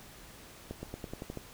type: accelerating click train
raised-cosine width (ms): 2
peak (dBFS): -25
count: 8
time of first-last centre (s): 0.71-1.373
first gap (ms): 120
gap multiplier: 0.92
effects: pink hiss -52 dBFS RMS until 1.53 s